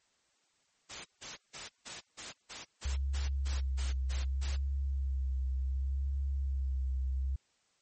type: noise bursts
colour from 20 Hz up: white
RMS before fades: -42 dBFS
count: 12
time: 0.89-4.57 s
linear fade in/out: 20 ms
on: 160 ms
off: 160 ms
type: tone with vibrato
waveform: sine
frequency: 66.8 Hz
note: C2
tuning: 36 cents sharp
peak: -30 dBFS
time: 2.85-7.36 s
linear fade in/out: 5 ms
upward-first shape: sine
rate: 0.67 Hz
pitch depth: 44 cents each way
effects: white hiss -73 dBFS RMS until 7.81 s + MP3 32 kbps